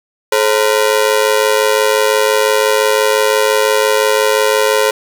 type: ring-modulated tone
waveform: sawtooth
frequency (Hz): 482.7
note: B4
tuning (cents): -40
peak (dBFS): -3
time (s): 0.32-4.91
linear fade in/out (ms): 5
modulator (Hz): 52.9
effects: none